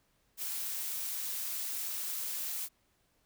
blue noise, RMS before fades -37 dBFS, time 0.37-2.69 s, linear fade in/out 50 ms, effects pink hiss -73 dBFS RMS until 3.25 s

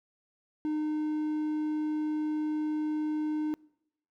triangle tone, 305.6 Hz, D#4, 31 cents flat, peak -26 dBFS, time 0.65-3.54 s, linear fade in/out 0 ms, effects noise-tail reverb RT60 0.8 s tail -24 dB re dry

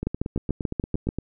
two click trains, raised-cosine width 3 ms, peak -11 / -15 dBFS, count 8 / 11, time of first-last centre 0.07-1.089 / 0.03-1.186 s, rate 6.87 / 8.65 Hz, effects none

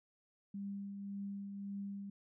sine tone with tremolo, 199.4 Hz, G3, 30 cents sharp, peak -39 dBFS, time 0.54-2.1 s, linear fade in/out 5 ms, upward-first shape triangle, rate 1.8 Hz, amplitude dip 40%, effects none

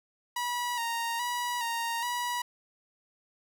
sawtooth tone with vibrato, 950 Hz, A#5, 33 cents sharp, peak -26 dBFS, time 0.36-2.42 s, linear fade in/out 5 ms, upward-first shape square, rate 1.2 Hz, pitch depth 39 cents each way, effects none

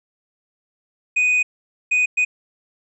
triangle tone bursts at uneven times, 2489 Hz, D#7, in tune, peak -13 dBFS, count 3, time 1.16-1.43 / 1.91-2.06 / 2.17-2.25 s, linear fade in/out 10 ms, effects resampled to 24000 Hz

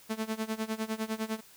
sawtooth tone with tremolo, 220 Hz, A3, in tune, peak -25 dBFS, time 0.09-1.41 s, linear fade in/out 20 ms, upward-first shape sine, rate 9.9 Hz, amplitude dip 90%, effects white hiss -56 dBFS RMS until 1.56 s

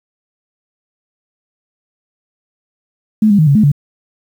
sine tone with pitch steps, 215.5 / 202.9 / 155.6 / 140.6 / 214.2 / 143.7 Hz, A3 / G#3 / D#3 / C#3 / A3 / D3, -36 / -40 / 0 / +25 / -46 / -37 cents, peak -6 dBFS, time 3.22-3.718 s, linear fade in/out 5 ms, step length 83 ms, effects 7-bit

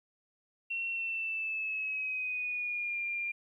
sine tone with pitch glide, 2720 to 2395 Hz, F7 to D7, -46 to +33 cents, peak -32 dBFS, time 0.7-3.32 s, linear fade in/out 10 ms, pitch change -221 cents, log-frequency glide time 0.91-3.01 s, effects 12-bit

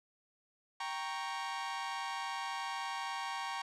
sawtooth chord, G diminished, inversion none, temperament equal, 784 / 932.3 / 1108.7 Hz, G5 / Bb5 / Db6, 0 / 0 / 0 cents, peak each -38 / -37 / -38 dBFS, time 0.8-3.62 s, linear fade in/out 5 ms, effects low-pass 6000 Hz 12 dB/octave

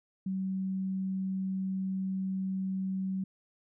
sine tone, 190.1 Hz, F#3, 47 cents sharp, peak -30 dBFS, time 0.26-3.24 s, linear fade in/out 5 ms, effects none

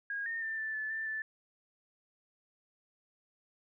sine tone with pitch steps, 1635 / 1830 / 1785 / 1762 / 1739 / 1776 / 1755 Hz, G#6 / A#6 / A6 / A6 / A6 / A6 / A6, -28 / -32 / +24 / +2 / -21 / +16 / -5 cents, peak -34 dBFS, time 0.1-1.22 s, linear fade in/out 2 ms, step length 160 ms, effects none

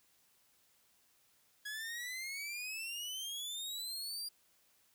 sawtooth exponential sweep, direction up, 1667 to 4829 Hz, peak -37 dBFS, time 1.65-4.29 s, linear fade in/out 10 ms, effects white hiss -71 dBFS RMS until 4.94 s

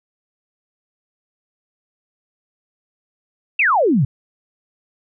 sine exponential sweep, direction down, 2794 to 116.1 Hz, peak -12 dBFS, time 3.59-4.05 s, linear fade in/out 5 ms, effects none

